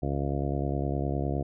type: harmonic tone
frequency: 69.8 Hz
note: C#2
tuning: 13 cents sharp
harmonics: 1 / 2 / 3 / 4 / 5 / 6 / 7 / 8 / 9 / 10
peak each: -32 / -31 / -38 / -35 / -36 / -40 / -40 / -43 / -40 / -39 dBFS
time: 0.02-1.43 s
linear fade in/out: 10 ms
effects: none